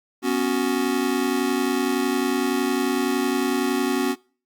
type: chord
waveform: square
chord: B suspended second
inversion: none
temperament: just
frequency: 246.9 / 277.8 / 370.4 Hz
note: B3 / C#4 / F#4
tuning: 0 / +4 / +2 cents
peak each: -26 / -25 / -25 dBFS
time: 0.22-4.16 s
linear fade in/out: 50 ms
effects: noise-tail reverb RT60 0.4 s tail -23 dB re dry + Opus 48 kbps